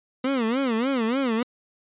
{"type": "tone with vibrato", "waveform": "30% pulse", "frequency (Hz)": 246.9, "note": "B3", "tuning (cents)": 0, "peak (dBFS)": -19, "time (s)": [0.24, 1.43], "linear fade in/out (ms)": 5, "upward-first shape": "sine", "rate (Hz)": 3.4, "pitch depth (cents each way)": 200, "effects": ["resampled to 8000 Hz"]}